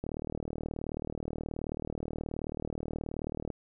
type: click train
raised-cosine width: 2 ms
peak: -22 dBFS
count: 135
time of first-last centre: 0.04-3.503 s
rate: 38.7 Hz
effects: none